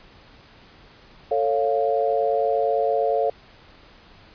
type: chord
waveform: sine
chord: A augmented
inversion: none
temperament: equal with one note detuned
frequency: 445.6 / 554.4 / 698.5 Hz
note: A4 / C#5 / E#5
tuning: +22 / 0 / 0 cents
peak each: -23 dBFS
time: 1.31-3.3 s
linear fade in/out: 5 ms
effects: pink hiss -50 dBFS RMS until 4.34 s + resampled to 11025 Hz